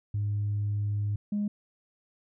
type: tone pair in turn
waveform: sine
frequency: 103.2 / 206.4 Hz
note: G#2 / G#3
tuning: -10 / -10 cents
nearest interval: octave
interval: 1200 cents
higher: second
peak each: -25 dBFS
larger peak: neither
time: 0.14-1.16 / 1.32-1.48 s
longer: first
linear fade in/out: 5 ms
effects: tanh soft clip ceiling -23 dBFS